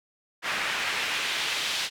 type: noise with band-pass filter sweep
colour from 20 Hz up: pink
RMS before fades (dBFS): -29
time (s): 0.42-1.9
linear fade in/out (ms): 50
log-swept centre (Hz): 1900 to 3500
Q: 1.3
effects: none